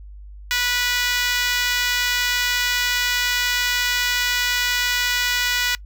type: tone with high-pass filter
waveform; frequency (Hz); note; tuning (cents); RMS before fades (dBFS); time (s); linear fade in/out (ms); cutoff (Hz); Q
5% pulse; 490.4; B4; -12; -21; 0.51-5.75; 0; 1600; 1.9
effects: noise-tail reverb RT60 0.1 s tail -23 dB re dry + added 50 Hz sine -36 dBFS peak until 5.85 s